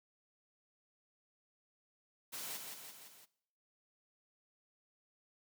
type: noise with echo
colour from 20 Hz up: white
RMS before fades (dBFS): -44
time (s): 2.32-2.58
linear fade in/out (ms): 20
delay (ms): 170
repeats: 4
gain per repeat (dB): -4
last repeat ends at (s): 3.26
effects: noise-tail reverb RT60 0.7 s tail -20 dB re dry + high-pass 150 Hz 12 dB/octave